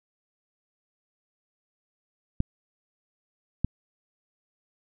clicks, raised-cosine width 5 ms, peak -11 dBFS, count 2, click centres 2.404 / 3.646 s, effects none

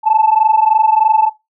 sine tone pair together, 863 / 886.2 Hz, A5 / A5, -34 / +12 cents, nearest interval unison, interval 46 cents, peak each -11 dBFS, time 0.03-1.31 s, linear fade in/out 50 ms, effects noise-tail reverb RT60 0.2 s tail -17 dB re dry + tanh soft clip ceiling -2 dBFS

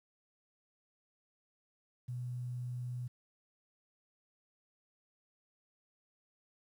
sine tone with quantisation, 123.47 Hz, B2, in tune, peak -37 dBFS, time 2.08-3.08 s, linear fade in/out 10 ms, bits 11, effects none

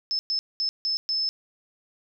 sine tone bursts at uneven times, 5240 Hz, E8, 11 cents flat, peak -23 dBFS, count 5, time 0.11-0.19 / 0.3-0.39 / 0.6-0.69 / 0.85-0.97 / 1.09-1.29 s, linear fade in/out 0 ms, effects none

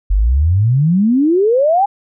sine exponential sweep, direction up, 44.38 to 830.6 Hz, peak -9 dBFS, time 0.1-1.86 s, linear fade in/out 10 ms, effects none

